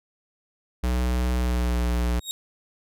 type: tone with pitch glide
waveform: square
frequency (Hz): 61.74 to 59.88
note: B1 to A#1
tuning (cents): 0 to +47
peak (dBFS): -22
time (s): 0.83-2.2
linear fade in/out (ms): 10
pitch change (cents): -53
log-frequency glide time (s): 1.41-1.76
type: tone with exponential growth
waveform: 25% pulse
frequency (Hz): 3761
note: A#7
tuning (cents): +15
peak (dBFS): -20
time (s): 2.17-2.31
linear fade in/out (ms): 0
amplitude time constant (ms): 29
effects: none